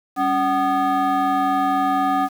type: tone with frequency modulation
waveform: sine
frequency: 753 Hz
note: F#5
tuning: 30 cents sharp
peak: -14 dBFS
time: 0.16-2.29 s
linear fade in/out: 50 ms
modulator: 474 Hz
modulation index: 1.1
effects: tanh soft clip ceiling -15 dBFS + 7-bit